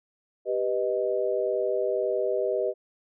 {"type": "chord", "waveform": "sine", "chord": "G augmented", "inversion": "none", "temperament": "equal", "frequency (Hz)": [392, 493.9, 622.3], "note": ["G4", "B4", "D#5"], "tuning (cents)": [0, 0, 0], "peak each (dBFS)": -28, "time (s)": [0.45, 2.74], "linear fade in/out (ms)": 50, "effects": []}